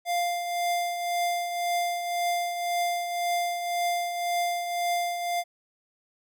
square tone with tremolo, 698.5 Hz, F5, in tune, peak -24 dBFS, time 0.05-5.44 s, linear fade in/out 50 ms, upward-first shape triangle, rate 1.9 Hz, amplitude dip 55%, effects none

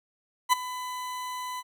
40% pulse tone with ADSR envelope, 1002 Hz, B5, 25 cents sharp, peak -15 dBFS, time 0.49-1.63 s, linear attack 36 ms, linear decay 14 ms, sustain -17 dB, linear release 41 ms, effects none

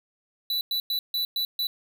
square tone bursts at uneven times, 3964 Hz, B7, 6 cents sharp, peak -25 dBFS, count 6, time 0.5-0.61 / 0.71-0.8 / 0.9-0.99 / 1.14-1.25 / 1.36-1.45 / 1.59-1.67 s, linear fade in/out 2 ms, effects none

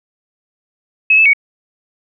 sine tone with pitch steps, 2574 / 2622 / 2239 Hz, E7 / E7 / C#7, -42 / -10 / +17 cents, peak -6 dBFS, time 1.1-1.334 s, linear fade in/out 5 ms, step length 78 ms, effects none

